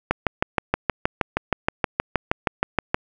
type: click train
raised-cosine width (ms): 0.5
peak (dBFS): -3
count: 19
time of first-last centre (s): 0.11-2.945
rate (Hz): 6.35
effects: none